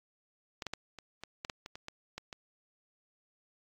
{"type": "clicks", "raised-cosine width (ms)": 0.2, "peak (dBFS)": [-21, -19, -18, -29, -24, -20, -20, -26, -27, -24, -23, -26], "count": 12, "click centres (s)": [0.622, 0.667, 0.736, 0.987, 1.236, 1.449, 1.498, 1.661, 1.755, 1.884, 2.18, 2.328], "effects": ["AAC 48 kbps"]}